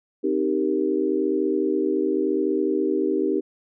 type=chord; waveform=sine; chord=C minor seventh; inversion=none; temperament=equal; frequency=261.6 / 311.1 / 392 / 466.2 Hz; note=C4 / Eb4 / G4 / Bb4; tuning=0 / 0 / 0 / 0 cents; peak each=-28 / -24 / -23 / -29 dBFS; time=0.23-3.41 s; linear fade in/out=20 ms; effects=none